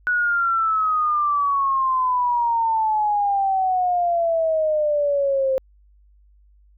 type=exponential sweep; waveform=sine; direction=down; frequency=1476 to 523.3 Hz; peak=-17 dBFS; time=0.07-5.58 s; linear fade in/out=0 ms; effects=added 50 Hz sine -51 dBFS peak until 6.77 s